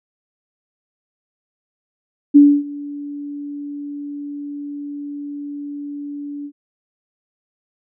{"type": "tone with ADSR envelope", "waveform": "sine", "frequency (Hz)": 288.3, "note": "D4", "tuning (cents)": -32, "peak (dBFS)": -3, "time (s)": [2.34, 6.52], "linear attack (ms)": 21, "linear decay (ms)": 270, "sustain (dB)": -23, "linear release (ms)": 67, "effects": []}